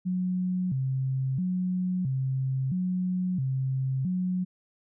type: tone with vibrato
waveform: sine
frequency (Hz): 155.56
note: D#3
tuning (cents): 0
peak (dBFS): -25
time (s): 0.05-4.45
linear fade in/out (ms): 20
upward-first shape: square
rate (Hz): 0.75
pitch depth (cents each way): 280
effects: none